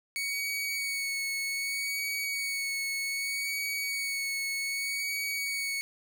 sawtooth tone with vibrato, 2230 Hz, C#7, 10 cents sharp, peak -27 dBFS, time 0.16-5.81 s, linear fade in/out 0 ms, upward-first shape sine, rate 0.64 Hz, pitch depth 21 cents each way, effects none

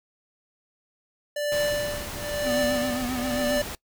square tone with tremolo, 587.3 Hz, D5, in tune, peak -22 dBFS, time 1.36-3.62 s, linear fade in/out 5 ms, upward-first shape triangle, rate 1 Hz, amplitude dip 100%
pink noise, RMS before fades -35 dBFS, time 1.52-3.75 s, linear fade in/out 0 ms
square tone with vibrato, 250 Hz, B3, 21 cents sharp, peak -28 dBFS, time 2.43-3.62 s, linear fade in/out 50 ms, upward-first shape triangle, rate 7.5 Hz, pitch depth 74 cents each way
effects noise-tail reverb RT60 0.1 s tail -22 dB re dry

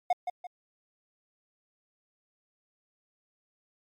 triangle tone with echo, 720 Hz, F#5, 47 cents flat, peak -19 dBFS, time 0.1-0.13 s, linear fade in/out 5 ms, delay 170 ms, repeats 2, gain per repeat -8 dB, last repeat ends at 0.47 s, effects MP3 96 kbps

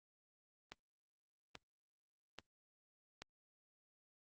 click train, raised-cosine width 0.2 ms, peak -30 dBFS, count 4, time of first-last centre 0.72-3.22 s, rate 1.2 Hz, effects Opus 32 kbps

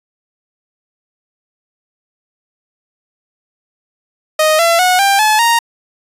sawtooth tone with pitch steps, 622 / 674.4 / 731.2 / 792.8 / 859.5 / 931.9 Hz, D#5 / E5 / F#5 / G5 / A5 / A#5, -1 / +39 / -21 / +19 / -41 / -1 cents, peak -5 dBFS, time 4.39-5.59 s, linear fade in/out 5 ms, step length 200 ms, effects resampled to 32000 Hz

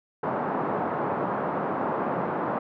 white band-pass noise, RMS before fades -28 dBFS, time 0.23-2.59 s, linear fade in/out 5 ms, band 140 to 1100 Hz, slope 24 dB/octave, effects none

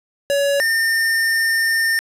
square tone pair in turn, 564 / 1811.4 Hz, C#5 / A6, +30 / +50 cents, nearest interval octave + minor sixth, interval 2020 cents, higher second, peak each -16 dBFS, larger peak neither, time 0.3-0.6 / 0.6-1.99 s, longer second, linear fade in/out 0 ms, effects resampled to 32000 Hz + 7-bit

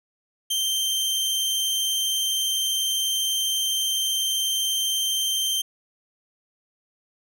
sawtooth tone with vibrato, 3136 Hz, G7, in tune, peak -19 dBFS, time 0.5-5.62 s, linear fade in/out 10 ms, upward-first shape sine, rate 20 Hz, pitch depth 16 cents each way, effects none

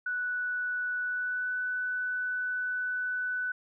sine tone with pitch glide, 1480 to 1494.6 Hz, F#6 to F#6, 0 to +17 cents, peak -29 dBFS, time 0.06-3.52 s, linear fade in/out 5 ms, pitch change +17 cents, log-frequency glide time 1.02-1.53 s, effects none

